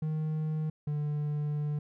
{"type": "tone pair in turn", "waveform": "triangle", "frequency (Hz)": [155.56, 148.36], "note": ["D#3", "D3"], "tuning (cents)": [0, 18], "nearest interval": "minor second", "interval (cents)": 82, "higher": "first", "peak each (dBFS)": -27, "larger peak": "neither", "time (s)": [[0.02, 0.7], [0.87, 1.79]], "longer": "second", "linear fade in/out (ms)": 5, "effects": []}